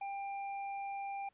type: tone with hard clipping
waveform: sine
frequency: 794 Hz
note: G5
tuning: 22 cents sharp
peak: -40 dBFS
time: 0.01-1.29 s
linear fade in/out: 5 ms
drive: 9 dB
effects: pink hiss -75 dBFS RMS until 1.33 s + resampled to 8000 Hz